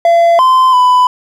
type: tone with pitch steps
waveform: triangle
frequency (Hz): 680 / 1032 / 999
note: F5 / C6 / B5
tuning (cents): -46 / -24 / +20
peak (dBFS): -3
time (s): 0.05-1.07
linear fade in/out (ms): 2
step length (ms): 340
effects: none